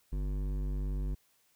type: tone with hard clipping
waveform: sine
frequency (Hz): 48.92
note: G1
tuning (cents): -3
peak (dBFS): -33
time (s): 0.12-1.15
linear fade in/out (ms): 10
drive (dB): 13
effects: white hiss -70 dBFS RMS until 1.55 s